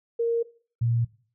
sine tone pair in turn, 464.7 / 117.15 Hz, A#4 / A#2, -5 / +9 cents, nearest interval 2 octaves, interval 2386 cents, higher first, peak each -21 dBFS, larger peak neither, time 0.19-0.43 / 0.81-1.05 s, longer neither, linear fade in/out 10 ms, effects noise-tail reverb RT60 0.4 s tail -18 dB re dry

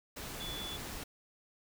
sine tone in noise, 3444 Hz, A7, 38 cents flat, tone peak -41 dBFS, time 0.4-0.77 s, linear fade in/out 10 ms, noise pink, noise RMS -43 dBFS, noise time 0.16-1.04 s, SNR -1 dB, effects none

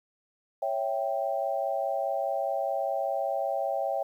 sine chord, C# diminished, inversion none, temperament equal, 554.4 / 659.3 / 784 Hz, C#5 / E5 / G5, 0 / 0 / 0 cents, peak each -31 dBFS, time 0.62-4.03 s, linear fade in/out 5 ms, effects 10-bit

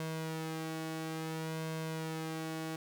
sawtooth tone with flanger, 160 Hz, D#3, 49 cents sharp, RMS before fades -39 dBFS, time 0-2.76 s, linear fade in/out 2 ms, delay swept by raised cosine 1.9 to 2.7 ms, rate 0.58 Hz, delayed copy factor +0.55, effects none

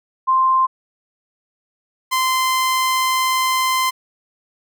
sine / sawtooth tone pair in turn, 1047 / 1036.8 Hz, C6 / C6, +1 / -16 cents, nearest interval unison, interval 17 cents, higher first, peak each -12 dBFS, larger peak neither, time 0.27-0.67 / 2.11-3.91 s, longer second, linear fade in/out 20 ms, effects none

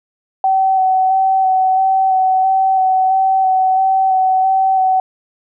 sine tone with vibrato, 760 Hz, F#5, 46 cents sharp, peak -10 dBFS, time 0.44-5 s, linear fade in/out 2 ms, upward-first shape square, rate 1.5 Hz, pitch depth 13 cents each way, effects none

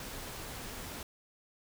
pink noise, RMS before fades -43 dBFS, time 0-1.03 s, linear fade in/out 2 ms, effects none

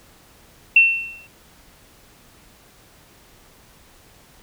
sine tone with exponential decay, 2700 Hz, E7, 41 cents sharp, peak -6 dBFS, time 0.76-1.27 s, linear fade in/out 5 ms, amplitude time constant 110 ms, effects pink hiss -51 dBFS RMS until 4.42 s

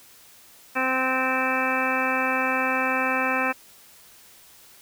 harmonic tone with a mistuned harmonic, 259.7 Hz, C4, 13 cents flat, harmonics 1 / 2 / 3 / 4 / 5 / 6 / 7 / 9 / 10, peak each -30 / -30 / -30 / -30 / -30 / -30 / -30 / -30 / -30 dBFS, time 0.75-3.53 s, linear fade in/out 20 ms, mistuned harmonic 10, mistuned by +17 cents, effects white hiss -51 dBFS RMS until 4.81 s

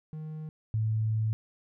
triangle / sine tone pair in turn, 155.56 / 109.69 Hz, D#3 / A2, 0 / -5 cents, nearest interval tritone, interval 605 cents, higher first, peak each -34 / -25 dBFS, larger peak second, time 0.13-0.49 / 0.74-1.33 s, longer second, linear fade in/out 0 ms, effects none

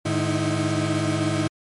35% pulse tone cluster, 105.4 / 152 / 310.5 / 326.8 Hz, G#2 / D#3 / D#4 / E4, +26 / -40 / -3 / -15 cents, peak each -25 dBFS, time 0.05-1.48 s, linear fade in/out 10 ms, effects MP3 48 kbps

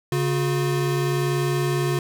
square tone pair together, 140.25 / 359.8 Hz, C#3 / F#4, +21 / -48 cents, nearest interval octave + major third, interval 1631 cents, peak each -23 / -25 dBFS, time 0.12-1.99 s, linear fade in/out 2 ms, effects none

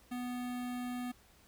square tone with notch filter, 246.9 Hz, B3, in tune, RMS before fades -39 dBFS, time 0.11-1.12 s, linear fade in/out 10 ms, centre 5500 Hz, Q 1.7, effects added 60 Hz sine -70 dBFS peak until 1.47 s + pink hiss -64 dBFS RMS until 1.47 s

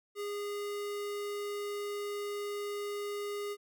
square tone, 409.8 Hz, G#4, 23 cents flat, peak -36 dBFS, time 0.15-3.57 s, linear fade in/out 50 ms, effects none

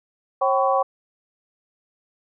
sine tone cluster, 541 / 772 / 1008 / 1122 Hz, C#5 / G5 / B5 / C#6, -42 / -27 / +35 / +21 cents, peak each -21 / -21 / -26 / -23 dBFS, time 0.41-0.83 s, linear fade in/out 10 ms, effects none

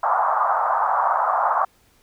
pink band-pass noise, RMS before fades -20 dBFS, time 0.03-1.65 s, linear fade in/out 5 ms, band 690 to 1300 Hz, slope 48 dB/octave, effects pink hiss -59 dBFS RMS until 2.02 s

